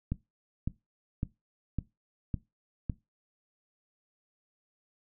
click train, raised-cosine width 5 ms, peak -18 dBFS, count 6, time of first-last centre 0.12-2.898 s, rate 1.8 Hz, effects noise-tail reverb RT60 0.2 s tail -18 dB re dry

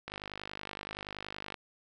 click train, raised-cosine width 0.3 ms, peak -23 dBFS, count 75, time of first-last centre 0.08-1.542 s, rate 50.6 Hz, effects none

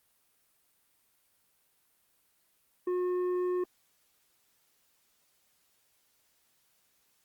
sine tone with tanh clipping, 360.9 Hz, F#4, 43 cents flat, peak -29 dBFS, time 2.87-3.64 s, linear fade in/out 5 ms, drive 7 dB, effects white hiss -71 dBFS RMS until 7.24 s + Opus 32 kbps

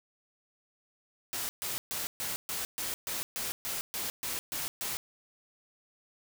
white noise bursts, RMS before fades -35 dBFS, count 13, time 1.33-4.97 s, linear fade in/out 0 ms, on 160 ms, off 130 ms, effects none

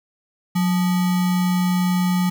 sine tone with sample-and-hold, 181 Hz, F#3, 38 cents flat, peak -16 dBFS, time 0.55-2.3 s, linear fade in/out 10 ms, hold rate 1050 Hz, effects none

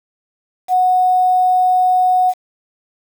sine tone with quantisation, 735 Hz, F#5, 12 cents flat, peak -10 dBFS, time 0.68-2.34 s, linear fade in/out 50 ms, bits 6, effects none

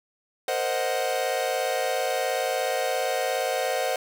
45% pulse chord, C half-diminished seventh, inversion third, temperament equal, 466.2 / 523.3 / 622.3 / 740 Hz, Bb4 / C5 / Eb5 / Gb5, 0 / 0 / 0 / 0 cents, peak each -33 / -28 / -31 / -29 dBFS, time 0.48-3.96 s, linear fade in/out 2 ms, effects none

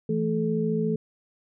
sine tone cluster, 166.4 / 220.5 / 432.6 Hz, E3 / A3 / A4, +17 / +4 / -29 cents, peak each -27 dBFS, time 0.09-0.96 s, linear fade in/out 5 ms, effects none

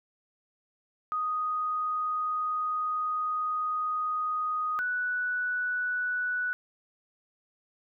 sine tone pair in turn, 1244.5 / 1480 Hz, D#6 / F#6, 0 / 0 cents, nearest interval minor third, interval 300 cents, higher second, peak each -27 dBFS, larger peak neither, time 1.12-4.79 / 4.79-6.53 s, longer first, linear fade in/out 0 ms, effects none

